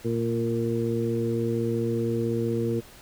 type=harmonic tone with a mistuned harmonic; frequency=115.7 Hz; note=A#2; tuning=13 cents flat; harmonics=1 / 2 / 3 / 4; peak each=-29 / -29 / -29 / -29 dBFS; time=0.04-2.81 s; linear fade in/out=20 ms; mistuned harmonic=1; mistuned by=+19 cents; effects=pink hiss -49 dBFS RMS until 3.01 s

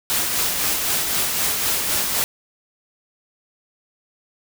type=noise with tremolo; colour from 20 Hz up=white; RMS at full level=-20 dBFS; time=0.1-2.24 s; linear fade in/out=0 ms; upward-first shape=sine; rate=3.9 Hz; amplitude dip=35%; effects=none

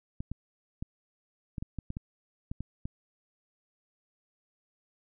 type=clicks; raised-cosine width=5 ms; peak=-23 dBFS; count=11; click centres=0.205 / 0.316 / 0.825 / 1.582 / 1.625 / 1.787 / 1.904 / 1.969 / 2.515 / 2.606 / 2.855 s; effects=none

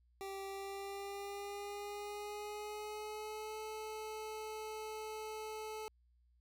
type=tone with pitch glide; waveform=25% pulse; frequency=390.6 to 433.4 Hz; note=G4 to A4; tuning=-6 to -26 cents; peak=-39 dBFS; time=0.21-5.88 s; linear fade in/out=0 ms; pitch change=+180 cents; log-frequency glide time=0.46-3.6 s; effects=added 60 Hz sine -68 dBFS peak until 6.4 s

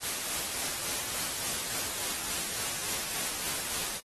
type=noise with tremolo; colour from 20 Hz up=white; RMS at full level=-32 dBFS; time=0-4.01 s; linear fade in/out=50 ms; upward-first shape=sine; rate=3.5 Hz; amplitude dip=30%; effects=AAC 32 kbps

